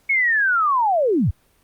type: linear sweep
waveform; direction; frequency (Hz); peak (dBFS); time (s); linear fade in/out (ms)
sine; down; 2222 to 61; -15; 0.09-1.31; 10
effects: pink hiss -60 dBFS RMS until 1.63 s + Opus 48 kbps